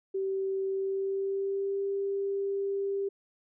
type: tone with pitch glide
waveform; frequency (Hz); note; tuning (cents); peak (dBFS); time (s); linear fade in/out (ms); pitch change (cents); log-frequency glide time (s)
sine; 386.1 to 395.6; G4 to G4; -26 to +16; -28; 0.14-3.09; 10; +42; 0.68-1.83
effects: none